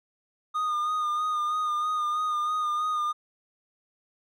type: tone with vibrato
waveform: triangle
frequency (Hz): 1225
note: D#6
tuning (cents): -27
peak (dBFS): -23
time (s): 0.54-3.13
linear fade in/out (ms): 20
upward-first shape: sine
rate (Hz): 3.1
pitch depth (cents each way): 30
effects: none